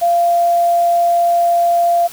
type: tone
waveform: sine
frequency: 690 Hz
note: F5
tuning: 21 cents flat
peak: -10 dBFS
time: 0.01-2.08 s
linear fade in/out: 20 ms
effects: white hiss -35 dBFS RMS until 2.12 s